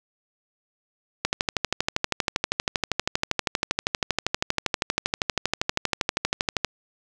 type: click train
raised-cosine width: 0.2 ms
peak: -4 dBFS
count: 69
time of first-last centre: 1.25-6.647 s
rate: 12.6 Hz
effects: none